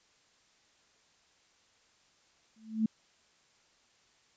sine tone with exponential growth, 220 Hz, A3, in tune, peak -22 dBFS, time 2.56-2.86 s, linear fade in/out 5 ms, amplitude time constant 64 ms, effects white hiss -67 dBFS RMS until 4.36 s + resampled to 16000 Hz

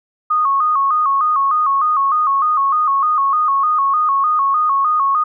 sine tone with vibrato, 1165 Hz, D6, 14 cents flat, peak -12 dBFS, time 0.3-5.24 s, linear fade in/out 10 ms, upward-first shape square, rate 3.3 Hz, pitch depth 100 cents each way, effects none

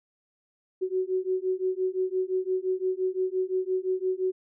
sine beating tone pair, 370 / 375.8 Hz, F#4 / F#4, 0 / +27 cents, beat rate 5.8 Hz, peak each -28 dBFS, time 0.81-4.32 s, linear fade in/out 20 ms, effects none

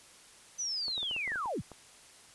sine linear sweep, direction down, 6100 to 38.89 Hz, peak -32 dBFS, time 0.58-1.62 s, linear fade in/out 20 ms
clicks, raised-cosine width 1 ms, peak -32 dBFS, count 10, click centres 0.882 / 0.979 / 1.03 / 1.112 / 1.164 / 1.277 / 1.319 / 1.358 / 1.458 / 1.717 s
effects white hiss -56 dBFS RMS until 2.34 s + resampled to 24000 Hz

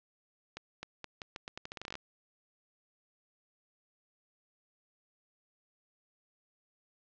accelerating click train, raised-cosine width 0.2 ms, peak -23 dBFS, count 17, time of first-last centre 0.57-1.954 s, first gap 260 ms, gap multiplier 0.82, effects low-pass 5000 Hz 12 dB/octave

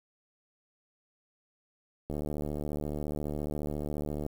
click train, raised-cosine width 2 ms, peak -22 dBFS, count 162, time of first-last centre 2.1-4.264 s, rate 74.4 Hz, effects 8-bit

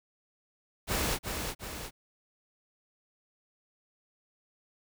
pink noise with echo, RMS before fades -30 dBFS, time 0.87-1.19 s, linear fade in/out 50 ms, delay 360 ms, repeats 2, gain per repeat -5 dB, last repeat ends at 1.91 s, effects none

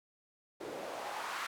white noise with band-pass filter sweep, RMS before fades -41 dBFS, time 0.6-1.47 s, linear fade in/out 10 ms, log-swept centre 370 to 1400 Hz, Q 2, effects none

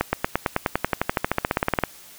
accelerating click train, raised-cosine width 0.5 ms, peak -4 dBFS, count 24, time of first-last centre 0.01-1.837 s, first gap 120 ms, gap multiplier 0.96, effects white hiss -46 dBFS RMS until 2.18 s

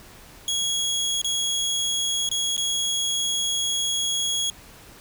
25% pulse tone with dropouts, 3322 Hz, G#7, in tune, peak -19 dBFS, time 0.48-4.5 s, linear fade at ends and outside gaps 1 ms, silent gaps 1.216-1.245 / 2.29-2.314 / 2.566-2.578 s, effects pink hiss -47 dBFS RMS until 5 s

